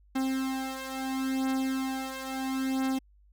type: beating tone pair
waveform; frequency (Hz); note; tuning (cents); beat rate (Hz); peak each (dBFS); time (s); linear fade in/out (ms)
45% pulse; 264.1 / 264.84; C4 / C4; +16 / +21; 0.74; -31 / -33; 0.15-2.99; 10
effects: added 50 Hz sine -57 dBFS peak until 3.32 s